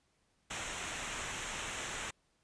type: noise with comb filter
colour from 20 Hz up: pink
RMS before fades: -40 dBFS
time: 0.5-2.11 s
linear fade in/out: 10 ms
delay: 0.21 ms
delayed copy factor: -0.65
effects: pink hiss -75 dBFS RMS until 2.43 s + resampled to 22050 Hz